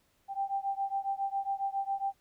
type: beating tone pair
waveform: sine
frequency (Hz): 784 / 791.3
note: G5 / G5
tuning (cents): 0 / +16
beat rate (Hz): 7.3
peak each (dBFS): -33 / -34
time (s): 0.28-2.14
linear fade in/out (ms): 50
effects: pink hiss -71 dBFS RMS until 2.2 s